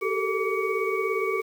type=tone cluster; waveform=sine; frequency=384.9 / 434.6 / 451.8 / 1154 / 2244 Hz; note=G4 / A4 / A4 / D6 / C#7; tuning=-32 / -21 / +46 / -31 / +21 cents; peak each=-28 / -30 / -31 / -31 / -31 dBFS; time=0.01-1.42 s; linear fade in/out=20 ms; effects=8-bit